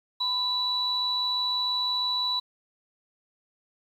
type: tone pair together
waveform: sine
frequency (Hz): 1000 / 3943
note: B5 / B7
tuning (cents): +21 / -4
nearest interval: 2 octaves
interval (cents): 2375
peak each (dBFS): -32 / -25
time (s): 0.2-2.4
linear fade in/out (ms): 10
effects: 9-bit